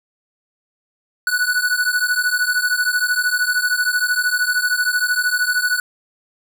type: beating tone pair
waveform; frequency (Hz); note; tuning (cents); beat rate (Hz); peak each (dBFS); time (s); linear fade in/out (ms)
square; 1473 / 1486; F#6 / F#6; -8 / +7; 13; -20; 1.27-5.8; 2
effects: none